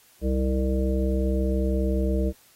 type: harmonic tone with a mistuned harmonic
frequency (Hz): 65.2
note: C2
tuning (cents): -5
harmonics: 1 / 3 / 5 / 7 / 9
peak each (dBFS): -23 / -28 / -30 / -31 / -33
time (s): 0.21-2.33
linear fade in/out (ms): 50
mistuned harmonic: 9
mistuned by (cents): +24
effects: white hiss -57 dBFS RMS until 2.55 s + AAC 48 kbps